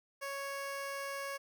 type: tone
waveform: 15% pulse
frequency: 554.4 Hz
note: C#5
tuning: in tune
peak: -32 dBFS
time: 0.21-1.38 s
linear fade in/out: 20 ms
effects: none